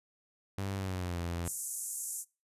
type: tone with pitch glide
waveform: sawtooth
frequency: 97.9 to 85.72 Hz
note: G2 to F2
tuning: -2 to -32 cents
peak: -30 dBFS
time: 0.58-1.48 s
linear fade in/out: 0 ms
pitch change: -230 cents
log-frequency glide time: 0.76-1.19 s
type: band-pass noise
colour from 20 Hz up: pink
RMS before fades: -39 dBFS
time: 1.44-2.25 s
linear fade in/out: 50 ms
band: 6800 to 12000 Hz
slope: 48 dB/octave
effects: noise-tail reverb RT60 0.3 s tail -24 dB re dry + resampled to 32000 Hz